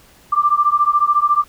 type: beating tone pair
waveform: sine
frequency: 1174.7 / 1188.7 Hz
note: D6 / D6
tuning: 0 / +21 cents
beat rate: 14 Hz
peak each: -15 dBFS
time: 0.32-1.44 s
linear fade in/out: 10 ms
effects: pink hiss -49 dBFS RMS until 1.48 s